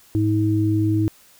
sine tone pair together, 105.9 / 319.1 Hz, G#2 / D#4, +34 / +44 cents, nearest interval octave + perfect fifth, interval 1910 cents, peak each -19 dBFS, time 0.15-1.08 s, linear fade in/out 0 ms, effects white hiss -52 dBFS RMS until 1.39 s

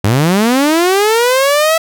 sawtooth linear sweep, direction up, 93.2 to 659.3 Hz, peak -5 dBFS, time 0.04-1.78 s, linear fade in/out 5 ms, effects none

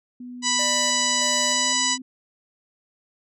sine tone with pitch glide, 247 to 257.9 Hz, B3 to C4, 0 to -25 cents, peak -34 dBFS, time 0.2-2.02 s, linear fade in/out 5 ms, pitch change +75 cents, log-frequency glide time 1.44-1.8 s
harmonic tone, 987.8 Hz, B5, in tune, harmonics 1 / 2 / 3 / 4 / 5 / 6 / 7 / 8, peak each -28 / -28 / -28 / -28 / -28 / -28 / -28 / -28 dBFS, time 0.42-1.98 s, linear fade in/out 50 ms
square tone with tremolo, 598 Hz, D5, 31 cents sharp, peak -31 dBFS, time 0.59-1.73 s, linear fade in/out 2 ms, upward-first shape square, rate 1.6 Hz, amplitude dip 50%
effects none

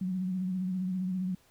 sine tone with vibrato, 185 Hz, F#3, in tune, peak -29 dBFS, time 0.01-1.35 s, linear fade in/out 5 ms, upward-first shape sine, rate 15 Hz, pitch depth 46 cents each way, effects pink hiss -64 dBFS RMS until 1.5 s

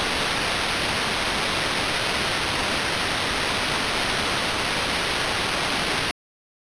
white noise with sample-and-hold, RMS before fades -24 dBFS, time 0-6.11 s, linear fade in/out 0 ms, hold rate 7350 Hz, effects resampled to 22050 Hz

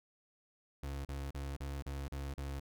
35% pulse tone bursts, 69.3 Hz, C#2, in tune, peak -37 dBFS, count 7, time 0.83-2.598 s, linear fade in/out 5 ms, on 220 ms, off 38 ms, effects none

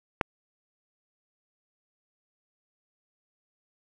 click, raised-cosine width 0.5 ms, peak -8 dBFS, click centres 0.212 s, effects none

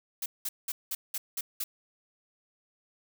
blue noise bursts, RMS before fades -33 dBFS, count 7, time 0.22-1.64 s, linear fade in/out 5 ms, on 40 ms, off 190 ms, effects none

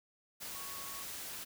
sine tone in noise, 1108.7 Hz, C#6, in tune, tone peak -50 dBFS, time 0.54-1.04 s, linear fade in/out 20 ms, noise white, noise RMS -44 dBFS, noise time 0.4-1.45 s, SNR -9 dB, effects none

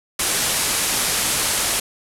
white low-pass noise, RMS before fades -21 dBFS, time 0.19-1.8 s, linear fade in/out 5 ms, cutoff 12000 Hz, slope 48 dB/octave, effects none

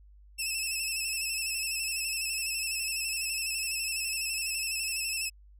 15% pulse tone with vibrato, 2637 Hz, E7, in tune, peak -23 dBFS, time 0.38-5.3 s, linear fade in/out 20 ms, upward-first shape square, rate 12 Hz, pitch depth 37 cents each way, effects added 50 Hz sine -52 dBFS peak until 5.59 s

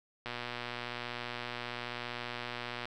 click train, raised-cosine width 0.3 ms, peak -22 dBFS, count 315, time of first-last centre 0.26-2.855 s, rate 121 Hz, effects none

